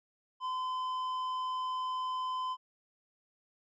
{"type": "tone with tanh clipping", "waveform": "sine", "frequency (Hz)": 1022, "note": "C6", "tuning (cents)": -41, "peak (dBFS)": -34, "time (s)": [0.4, 2.57], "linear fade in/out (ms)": 50, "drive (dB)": 8, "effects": []}